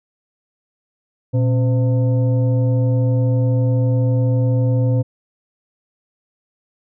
sine tone with frequency modulation, 120 Hz, B2, 49 cents flat, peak -13 dBFS, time 1.33-5.03 s, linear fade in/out 20 ms, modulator 392 Hz, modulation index 0.55, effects none

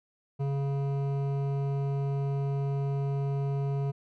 sine tone with hard clipping, 139.1 Hz, C#3, 6 cents sharp, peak -29 dBFS, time 0.39-3.92 s, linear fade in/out 20 ms, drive 12 dB, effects none

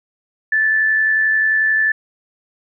sine tone with amplitude modulation, 1751 Hz, A6, 9 cents flat, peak -11 dBFS, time 0.52-1.92 s, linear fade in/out 5 ms, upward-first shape sine, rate 91.3 Hz, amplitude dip 35%, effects none

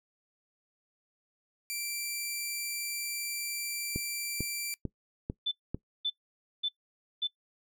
10% pulse tone, 2349 Hz, D7, in tune, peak -25 dBFS, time 1.7-4.74 s, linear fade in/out 0 ms
click train, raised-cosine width 3 ms, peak -20 dBFS, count 5, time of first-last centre 3.96-5.746 s, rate 2.24 Hz
sine tone bursts, 3520 Hz, A7, in tune, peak -27 dBFS, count 4, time 5.46-7.274 s, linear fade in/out 10 ms, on 56 ms, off 530 ms
effects noise-tail reverb RT60 0.1 s tail -21 dB re dry

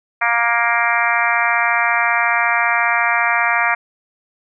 harmonic tone, 234.6 Hz, A#3, 11 cents sharp, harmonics 3 / 4 / 5 / 6 / 7 / 8 / 9 / 10, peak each -22 / -22 / -22 / -22 / -22 / -22 / -22 / -22 dBFS, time 0.21-3.75 s, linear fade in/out 10 ms, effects none

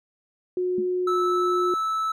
sine tone with pitch glide, 363.3 to 358.7 Hz, F#4 to F4, -32 to +46 cents, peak -22 dBFS, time 0.57-1.74 s, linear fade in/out 2 ms, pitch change -22 cents, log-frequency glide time 1.06-1.22 s
sine tone with exponential decay, 214.5 Hz, A3, 44 cents flat, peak -25 dBFS, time 0.78-0.9 s, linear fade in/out 2 ms, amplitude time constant 26 ms
triangle tone, 1309 Hz, E6, 13 cents flat, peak -21 dBFS, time 1.07-2.12 s, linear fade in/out 5 ms
effects none

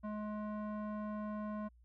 square tone with low-pass filter, 211.4 Hz, G#3, 31 cents sharp, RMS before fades -41 dBFS, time 0.03-1.69 s, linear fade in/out 20 ms, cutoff 1100 Hz, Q 1.8, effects added 59 Hz sine -61 dBFS peak until 1.84 s

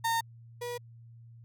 35% pulse tone pair in turn, 915 / 483.2 Hz, A#5 / B4, -32 / -38 cents, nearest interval major seventh, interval 1106 cents, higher first, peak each -25 / -33 dBFS, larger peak first, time 0.04-0.21 / 0.61-0.78 s, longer neither, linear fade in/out 10 ms, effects added 116 Hz sine -49 dBFS peak until 1.44 s

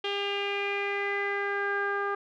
sawtooth tone with low-pass filter sweep, 401.9 Hz, G4, 43 cents sharp, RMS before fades -30 dBFS, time 0.04-2.15 s, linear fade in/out 5 ms, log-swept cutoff 3100 to 1400 Hz, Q 5.9, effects none

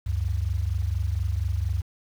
sine tone pair together, 70.78 / 95 Hz, C#2 / F#2, +37 / +46 cents, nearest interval perfect fourth, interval 509 cents, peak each -26 dBFS, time 0.06-1.82 s, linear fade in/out 10 ms, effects 8-bit

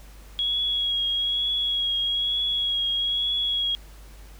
sine tone with vibrato, 3322 Hz, G#7, in tune, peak -22 dBFS, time 0.39-3.75 s, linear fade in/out 0 ms, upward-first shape triangle, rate 1.1 Hz, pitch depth 28 cents each way, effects added 50 Hz sine -43 dBFS peak until 4.39 s + pink hiss -52 dBFS RMS until 4.39 s

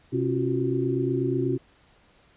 sine tone cluster, 129.2 / 274.4 / 347.2 / 375.4 Hz, C3 / C#4 / F4 / F#4, -21 / -17 / -10 / +25 cents, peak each -28 dBFS, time 0.12-1.58 s, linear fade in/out 20 ms, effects pink hiss -59 dBFS RMS until 2.36 s + resampled to 8000 Hz

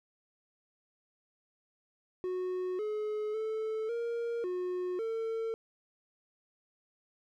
triangle tone with pitch steps, 366.8 / 425.2 / 438.1 / 468 / 362.3 / 450.5 Hz, F#4 / G#4 / A4 / A#4 / F#4 / A4, -15 / +41 / -7 / +7 / -36 / +41 cents, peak -30 dBFS, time 2.24-5.54 s, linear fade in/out 0 ms, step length 550 ms, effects none

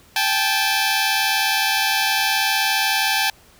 10% pulse tone pair together, 786 / 865.4 Hz, G5 / A5, +4 / -29 cents, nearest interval major second, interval 167 cents, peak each -12 dBFS, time 0.16-3.3 s, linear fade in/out 2 ms, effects pink hiss -51 dBFS RMS until 3.59 s

